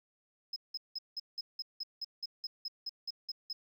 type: tone bursts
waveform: sine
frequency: 5120 Hz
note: D#8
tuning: 49 cents sharp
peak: -34 dBFS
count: 15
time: 0.53-3.53 s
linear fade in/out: 5 ms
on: 32 ms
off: 180 ms
effects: tanh soft clip ceiling -33 dBFS + 12-bit